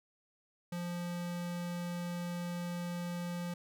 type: tone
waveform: square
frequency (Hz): 174.61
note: F3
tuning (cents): 0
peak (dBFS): -37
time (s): 0.72-3.54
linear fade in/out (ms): 5
effects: none